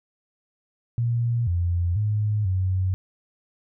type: tone with pitch steps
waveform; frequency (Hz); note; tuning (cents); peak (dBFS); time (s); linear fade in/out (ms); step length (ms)
sine; 118.2 / 87 / 105.7 / 93.4; A#2 / F2 / G#2 / F#2; +24 / -6 / +31 / +17; -20; 0.98-2.94; 0; 490
effects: none